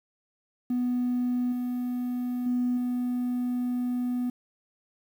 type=tone with level steps; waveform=triangle; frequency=246.9 Hz; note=B3; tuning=in tune; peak=-21 / -25 / -20 / -23 dBFS; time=0.7-4.3 s; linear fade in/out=5 ms; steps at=1.52 / 2.46 / 2.77 s; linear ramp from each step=5 ms; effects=tanh soft clip ceiling -20 dBFS + 9-bit